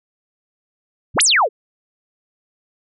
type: exponential two-way sweep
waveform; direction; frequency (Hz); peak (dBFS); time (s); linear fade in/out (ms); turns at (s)
sine; up then down; 56.4 to 11280 to 380.9; -11; 1.14-1.49; 50; 1.22
effects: none